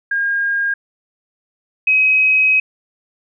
sine tone pair in turn, 1619 / 2538 Hz, G#6 / D#7, -45 / +34 cents, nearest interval minor sixth, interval 779 cents, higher second, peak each -15 / -10 dBFS, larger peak second, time 0.11-0.74 / 1.87-2.6 s, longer second, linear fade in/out 5 ms, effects none

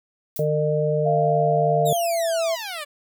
violet noise with exponential decay, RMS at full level -28 dBFS, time 0.36-0.48 s, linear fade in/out 2 ms, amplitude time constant 25 ms
harmonic tone, 151.6 Hz, D#3, 45 cents flat, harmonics 1 / 3 / 4, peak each -23 / -23 / -23 dBFS, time 0.39-1.93 s, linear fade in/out 2 ms
sine tone with pitch glide, 689 to 660.9 Hz, F5 to E5, -24 to +4 cents, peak -20 dBFS, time 1.05-2.56 s, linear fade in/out 20 ms, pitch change -72 cents, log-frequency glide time 1.94-2.31 s
10% pulse exponential sweep, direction down, 3913 to 566 Hz, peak -21 dBFS, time 1.85-2.85 s, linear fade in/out 20 ms
effects none

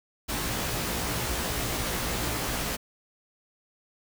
pink noise with comb filter, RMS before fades -30 dBFS, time 0.28-2.77 s, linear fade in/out 20 ms, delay 17 ms, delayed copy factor +1, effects none

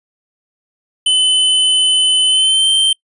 square tone with pitch glide, 3029 to 3125 Hz, F#7 to G7, +40 to -6 cents, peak -10 dBFS, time 1.06-2.93 s, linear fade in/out 5 ms, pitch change +54 cents, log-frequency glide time 2.26-2.69 s, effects noise-tail reverb RT60 0.1 s tail -26 dB re dry + resampled to 24000 Hz

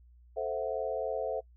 sine chord, F# half-diminished seventh, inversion first, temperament equal, 440 / 523.3 / 659.3 / 740 Hz, A4 / C5 / E5 / F#5, 0 / 0 / 0 / 0 cents, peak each -36 / -35 / -35 / -40 dBFS, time 0.36-1.41 s, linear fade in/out 20 ms, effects noise-tail reverb RT60 0.1 s tail -25 dB re dry + added 60 Hz sine -55 dBFS peak until 1.56 s

